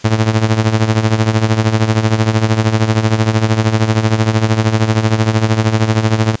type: tone with tremolo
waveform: sawtooth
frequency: 110 Hz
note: A2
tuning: in tune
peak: -3 dBFS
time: 0.04-6.36 s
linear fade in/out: 10 ms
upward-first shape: triangle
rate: 13 Hz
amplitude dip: 80%
effects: white hiss -40 dBFS RMS until 6.4 s + resampled to 16000 Hz